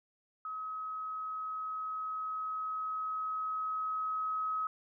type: tone with level ramp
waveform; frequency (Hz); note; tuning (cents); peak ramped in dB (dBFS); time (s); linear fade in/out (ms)
sine; 1275; D#6; +42; -37 to -31; 0.45-4.67; 2
effects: none